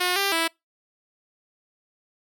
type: tone with pitch steps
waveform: 5% pulse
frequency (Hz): 360.4 / 396.2 / 329.4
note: F#4 / G4 / E4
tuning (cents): -45 / +18 / -1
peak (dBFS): -10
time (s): 0-0.48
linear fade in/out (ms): 10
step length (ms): 160
effects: noise-tail reverb RT60 0.2 s tail -26 dB re dry